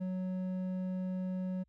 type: tone with hard clipping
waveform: sine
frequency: 185 Hz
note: F#3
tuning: in tune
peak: -35 dBFS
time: 0-1.64 s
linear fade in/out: 20 ms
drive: 6 dB
effects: added 60 Hz sine -70 dBFS peak until 1.68 s